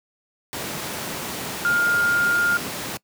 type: tone in noise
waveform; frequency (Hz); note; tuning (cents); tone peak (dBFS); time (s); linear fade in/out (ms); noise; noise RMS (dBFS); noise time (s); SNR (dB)
sine; 1411; F6; +17; -17; 1.65-2.57; 0; pink; -29; 0.53-2.97; +9
effects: noise-tail reverb RT60 0.1 s tail -23 dB re dry + high-pass 150 Hz 12 dB/octave

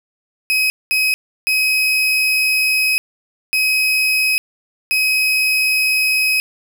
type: tone bursts at uneven times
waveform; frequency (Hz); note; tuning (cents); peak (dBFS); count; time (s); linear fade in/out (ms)
35% pulse; 2536; D#7; +32; -12; 5; 0.5-0.7 / 0.91-1.14 / 1.47-2.98 / 3.53-4.38 / 4.91-6.4; 0
effects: none

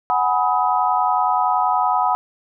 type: chord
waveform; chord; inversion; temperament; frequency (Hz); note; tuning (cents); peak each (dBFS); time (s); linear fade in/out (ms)
sine; G# minor seventh; third; equal with one note detuned; 740 / 830.6 / 987.8 / 1263.3; F#5 / G#5 / B5 / D#6; 0 / 0 / 0 / +26; -20 / -22 / -20 / -22; 0.1-2.15; 0
effects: none

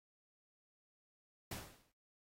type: noise with exponential decay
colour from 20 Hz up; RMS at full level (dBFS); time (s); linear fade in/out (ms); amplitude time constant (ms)
pink; -42; 1.51-1.92; 5; 88
effects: noise-tail reverb RT60 0.1 s tail -20 dB re dry + AAC 48 kbps

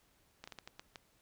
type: slowing click train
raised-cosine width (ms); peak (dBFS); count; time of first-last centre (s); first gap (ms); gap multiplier
0.2; -29; 7; 0.44-0.958; 35; 1.36
effects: pink hiss -71 dBFS RMS until 1.21 s

